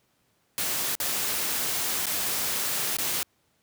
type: noise with dropouts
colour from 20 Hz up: white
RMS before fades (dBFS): -28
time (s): 0.58-3.23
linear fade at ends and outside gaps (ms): 0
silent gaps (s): 0.953-1.001 / 2.057-2.067 / 2.968-2.985
effects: pink hiss -69 dBFS RMS until 3.62 s + high-pass 80 Hz 12 dB/octave